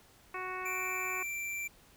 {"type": "harmonic tone", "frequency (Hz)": 370, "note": "F#4", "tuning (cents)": 0, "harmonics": [1, 2, 3, 4, 5, 6, 7], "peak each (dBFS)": [-44, -46, -40, -46, -46, -45, -46], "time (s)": [0.34, 1.23], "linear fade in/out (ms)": 5}
{"type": "tone", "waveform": "square", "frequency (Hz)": 2349, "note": "D7", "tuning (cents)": 0, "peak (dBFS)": -36, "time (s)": [0.65, 1.68], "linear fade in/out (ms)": 10}
{"effects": ["pink hiss -61 dBFS RMS until 1.96 s"]}